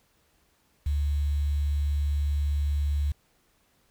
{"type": "tone with quantisation", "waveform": "sine", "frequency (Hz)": 72.5, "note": "D2", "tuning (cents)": -22, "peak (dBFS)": -23, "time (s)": [0.86, 3.12], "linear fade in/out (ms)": 5, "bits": 8, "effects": ["pink hiss -67 dBFS RMS until 3.9 s"]}